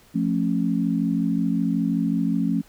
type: chord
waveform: sine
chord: F augmented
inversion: none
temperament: equal with one note detuned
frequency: 174.61 / 220 / 273.5 Hz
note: F3 / A3 / C#4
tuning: 0 / 0 / -23 cents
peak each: -24 dBFS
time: 0.14-2.62 s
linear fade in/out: 20 ms
effects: pink hiss -54 dBFS RMS until 2.68 s